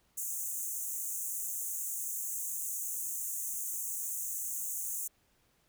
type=high-pass noise; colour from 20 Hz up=pink; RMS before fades=-37 dBFS; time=0.17-5.08 s; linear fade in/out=10 ms; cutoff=6300 Hz; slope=96 dB/octave; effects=pink hiss -71 dBFS RMS until 5.68 s